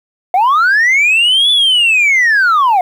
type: linear two-way sweep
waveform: sine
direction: up then down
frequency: 698.5 to 3489 to 698.5 Hz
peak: -5 dBFS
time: 0.34-2.81 s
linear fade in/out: 2 ms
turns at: 1.51 s
effects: tanh soft clip ceiling -6 dBFS + 7-bit